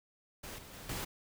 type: noise with level steps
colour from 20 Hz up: pink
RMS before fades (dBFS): -45 / -52 / -49 / -39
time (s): 0.43-1.05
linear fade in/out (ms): 10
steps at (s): 0.58 / 0.73 / 0.89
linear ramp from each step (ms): 5
effects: none